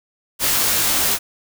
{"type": "noise with comb filter", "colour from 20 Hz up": "white", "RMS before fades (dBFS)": -18, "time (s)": [0.39, 1.19], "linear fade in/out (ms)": 50, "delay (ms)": 19, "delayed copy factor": -0.75, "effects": []}